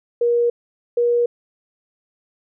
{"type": "tone pair in turn", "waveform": "sine", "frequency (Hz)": [475.3, 477.8], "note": ["A#4", "A#4"], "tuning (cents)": [34, 43], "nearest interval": "unison", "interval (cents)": 9, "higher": "second", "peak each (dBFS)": -14, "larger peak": "neither", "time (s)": [[0.21, 0.5], [0.97, 1.26]], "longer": "neither", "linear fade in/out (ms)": 5, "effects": []}